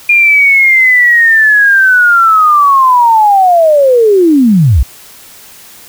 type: linear sweep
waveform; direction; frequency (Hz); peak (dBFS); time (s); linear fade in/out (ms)
sine; down; 2423 to 51.2; -3; 0.09-4.83; 5
effects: white hiss -35 dBFS RMS until 5.88 s